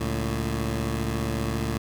15% pulse tone pair together, 70.1 / 112.5 Hz, C#2 / A2, +20 / +39 cents, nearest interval minor sixth, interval 819 cents, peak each -22 dBFS, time 0-1.78 s, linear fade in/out 10 ms, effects none

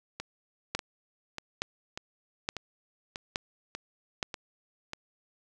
two click trains, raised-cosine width 0.2 ms, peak -12 / -19 dBFS, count 5 / 9, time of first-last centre 0.75-4.228 / 0.2-4.934 s, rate 1.15 / 1.69 Hz, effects none

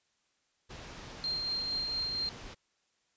pink low-pass noise, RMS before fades -47 dBFS, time 0.69-2.55 s, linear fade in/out 20 ms, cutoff 6700 Hz, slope 24 dB/octave
sine tone with tremolo, 4186 Hz, C8, in tune, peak -30 dBFS, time 1.24-2.29 s, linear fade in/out 0 ms, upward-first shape triangle, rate 4.3 Hz, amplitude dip 35%
effects white hiss -75 dBFS RMS until 3.16 s + resampled to 16000 Hz

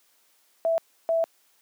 sine tone bursts at uneven times, 659.3 Hz, E5, in tune, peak -20 dBFS, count 2, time 0.65-0.78 / 1.09-1.24 s, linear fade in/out 0 ms, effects white hiss -64 dBFS RMS until 1.61 s + high-pass 300 Hz 12 dB/octave

